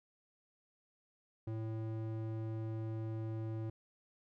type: tone with band-pass filter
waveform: square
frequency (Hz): 111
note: A2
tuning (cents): +16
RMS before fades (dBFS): -40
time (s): 1.47-3.7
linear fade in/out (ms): 5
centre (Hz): 220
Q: 0.97
effects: none